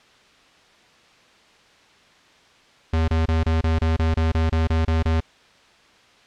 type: tone bursts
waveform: square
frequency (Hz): 80.8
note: E2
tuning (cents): -34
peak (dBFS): -18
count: 13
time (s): 2.93-5.204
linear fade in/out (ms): 5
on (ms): 150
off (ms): 27
effects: white hiss -53 dBFS RMS until 6.26 s + low-pass 4000 Hz 12 dB/octave